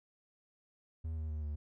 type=tone with pitch steps; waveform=triangle; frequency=80.3 / 78.42 / 76.59 / 74.79 Hz; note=E2 / D#2 / D#2 / D2; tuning=-45 / +14 / -27 / +32 cents; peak=-34 dBFS; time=1.04-1.56 s; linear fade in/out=10 ms; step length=130 ms; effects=none